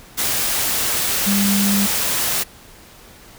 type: tone in noise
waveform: sine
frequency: 200 Hz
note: G3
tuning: 35 cents sharp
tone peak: -16 dBFS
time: 1.26-1.87 s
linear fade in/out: 20 ms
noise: white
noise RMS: -20 dBFS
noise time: 0.17-2.44 s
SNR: +1 dB
effects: pink hiss -44 dBFS RMS until 3.38 s